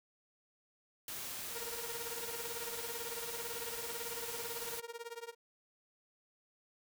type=noise; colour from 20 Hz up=white; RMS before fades=-43 dBFS; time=1.08-4.8 s; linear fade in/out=2 ms
type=tone with tremolo; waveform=sawtooth; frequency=467.4 Hz; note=A#4; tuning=5 cents sharp; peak=-36 dBFS; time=1.5-5.35 s; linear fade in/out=50 ms; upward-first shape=triangle; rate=18 Hz; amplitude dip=100%
effects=none